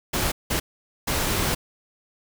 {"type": "noise bursts at uneven times", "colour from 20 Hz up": "pink", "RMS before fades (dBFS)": -24, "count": 3, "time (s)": [[0.13, 0.32], [0.5, 0.6], [1.07, 1.55]], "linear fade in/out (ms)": 10, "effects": []}